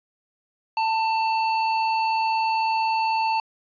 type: tone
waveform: square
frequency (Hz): 891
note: A5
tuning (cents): +22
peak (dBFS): -21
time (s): 0.77-3.4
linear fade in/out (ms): 2
effects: resampled to 11025 Hz + 9-bit

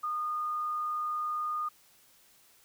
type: tone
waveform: sine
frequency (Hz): 1224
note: D#6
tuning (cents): -29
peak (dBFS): -30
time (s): 0.03-1.69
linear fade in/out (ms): 10
effects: white hiss -62 dBFS RMS until 2.64 s

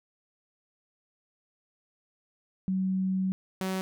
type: tone pair in turn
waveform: sine / sawtooth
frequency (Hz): 188.6 / 188.6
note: F#3 / F#3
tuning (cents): +33 / +33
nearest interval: unison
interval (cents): 0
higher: neither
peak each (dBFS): -25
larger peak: neither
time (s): 2.68-3.32 / 3.61-3.81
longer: first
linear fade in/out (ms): 0
effects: none

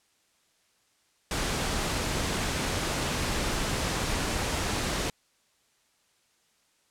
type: noise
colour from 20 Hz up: pink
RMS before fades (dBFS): -29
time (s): 1.31-5.1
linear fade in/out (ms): 2
effects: white hiss -68 dBFS RMS until 6.9 s + low-pass 9000 Hz 12 dB/octave

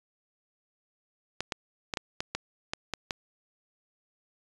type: clicks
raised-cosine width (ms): 0.2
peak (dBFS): -13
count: 9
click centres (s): 1.406 / 1.522 / 1.938 / 1.972 / 2.205 / 2.35 / 2.735 / 2.937 / 3.108
effects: resampled to 22050 Hz

